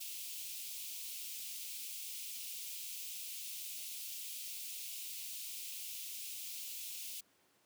white high-pass noise, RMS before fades -45 dBFS, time 0-7.21 s, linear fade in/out 10 ms, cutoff 2400 Hz, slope 48 dB/octave, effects pink hiss -71 dBFS RMS until 7.65 s + high-pass 200 Hz 12 dB/octave

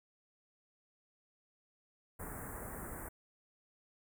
pink band-stop noise, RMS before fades -45 dBFS, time 2.19-3.09 s, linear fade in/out 10 ms, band 1900 to 8100 Hz, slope 48 dB/octave, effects none

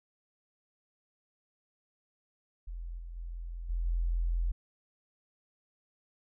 sine tone with level steps, 42.51 Hz, F1, 46 cents flat, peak -37 / -40 / -37 / -29 / -27 dBFS, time 2.67-4.52 s, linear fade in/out 10 ms, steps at 2.98 / 3.16 / 3.69 / 3.85 s, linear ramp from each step 10 ms, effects none

